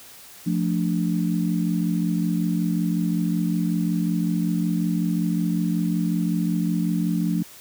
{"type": "chord", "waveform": "sine", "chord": "D minor", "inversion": "first", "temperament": "equal", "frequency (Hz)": [174.61, 220, 293.7], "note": ["F3", "A3", "D4"], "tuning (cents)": [0, 0, 0], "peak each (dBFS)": [-22, -26, -27], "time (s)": [0.46, 7.43], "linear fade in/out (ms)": 10, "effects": ["white hiss -45 dBFS RMS until 7.6 s"]}